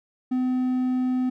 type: tone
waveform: triangle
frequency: 254.2 Hz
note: C4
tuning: 50 cents flat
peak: -19 dBFS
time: 0.31-1.3 s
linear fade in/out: 10 ms
effects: none